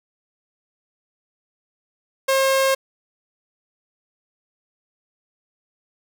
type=tone; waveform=sawtooth; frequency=536 Hz; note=C5; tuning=42 cents sharp; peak=-12 dBFS; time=2.28-2.75 s; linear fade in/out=10 ms; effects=none